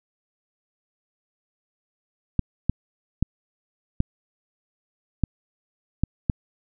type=clicks; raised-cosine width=5 ms; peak=-7 dBFS; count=7; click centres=2.393 / 2.696 / 3.226 / 4.004 / 5.237 / 6.036 / 6.298 s; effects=none